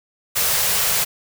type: band-stop noise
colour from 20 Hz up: white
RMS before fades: -19 dBFS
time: 0.35-1.05 s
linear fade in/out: 20 ms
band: 200 to 400 Hz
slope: 48 dB/octave
effects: none